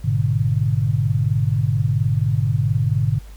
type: chord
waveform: sine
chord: G# diminished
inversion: none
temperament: equal with one note detuned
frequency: 103.83 / 122.55 / 146.83 Hz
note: G#2 / B2 / D3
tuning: 0 / -13 / 0 cents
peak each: -20 / -20 / -21 dBFS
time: 0.04-3.19 s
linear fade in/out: 10 ms
effects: added 50 Hz sine -36 dBFS peak until 3.36 s + pink hiss -50 dBFS RMS until 3.36 s